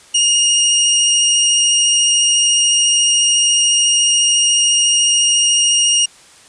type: tone with vibrato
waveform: 20% pulse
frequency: 2849 Hz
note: F7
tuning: 34 cents sharp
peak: -5 dBFS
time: 0.14-6.06 s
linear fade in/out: 10 ms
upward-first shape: square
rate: 14 Hz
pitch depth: 10 cents each way
effects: white hiss -44 dBFS RMS until 6.48 s + resampled to 22050 Hz